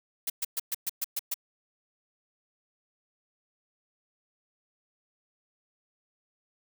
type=noise bursts; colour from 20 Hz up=blue; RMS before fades=-30 dBFS; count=8; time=0.27-1.342 s; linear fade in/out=5 ms; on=29 ms; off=120 ms; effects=none